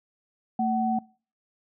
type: tone pair together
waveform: sine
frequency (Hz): 224.6 / 752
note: A3 / F#5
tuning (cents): +36 / +28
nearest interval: octave + major sixth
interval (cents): 2092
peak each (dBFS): -25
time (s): 0.59-0.99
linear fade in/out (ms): 5
effects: noise-tail reverb RT60 0.4 s tail -24 dB re dry